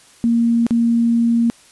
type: tone with dropouts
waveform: sine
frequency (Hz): 233.1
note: A#3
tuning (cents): 0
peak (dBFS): -12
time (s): 0.24-1.5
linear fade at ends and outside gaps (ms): 0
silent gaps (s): 0.666-0.708
effects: white hiss -48 dBFS RMS until 1.71 s + resampled to 24000 Hz